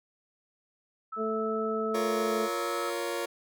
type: tone with pitch glide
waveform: sine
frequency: 1309 to 1297.7 Hz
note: E6 to E6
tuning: -13 to -28 cents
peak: -34 dBFS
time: 1.12-2.9 s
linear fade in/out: 10 ms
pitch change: -15 cents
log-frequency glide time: 1.61-2.13 s
type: harmonic tone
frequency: 220 Hz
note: A3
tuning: in tune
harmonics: 1 / 2 / 3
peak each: -34 / -30 / -37 dBFS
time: 1.16-2.49 s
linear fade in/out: 50 ms
type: chord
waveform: sawtooth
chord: Bb minor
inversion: second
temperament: just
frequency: 349.6 / 466.2 / 559.4 Hz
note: F4 / Bb4 / Db5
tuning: +2 / 0 / +16 cents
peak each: -31 dBFS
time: 1.94-3.26 s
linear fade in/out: 10 ms
effects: none